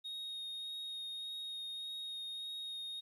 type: tone with vibrato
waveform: sine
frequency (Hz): 3729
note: A#7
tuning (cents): 0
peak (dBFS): -38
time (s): 0.04-3.01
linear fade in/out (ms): 20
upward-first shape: sine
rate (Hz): 1.7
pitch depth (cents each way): 10
effects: tanh soft clip ceiling -40 dBFS + 12-bit